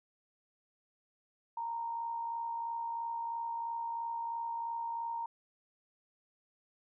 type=tone with amplitude modulation; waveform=sine; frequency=927 Hz; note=A#5; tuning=10 cents flat; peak=-33 dBFS; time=1.57-5.26 s; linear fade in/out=5 ms; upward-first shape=sine; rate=63 Hz; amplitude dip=40%; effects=none